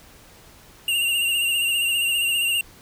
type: tone with vibrato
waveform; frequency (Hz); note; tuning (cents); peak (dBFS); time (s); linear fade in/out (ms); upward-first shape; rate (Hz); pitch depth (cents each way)
square; 2794; F7; 0; -20; 0.88-2.61; 2; sine; 15; 43
effects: pink hiss -49 dBFS RMS until 2.81 s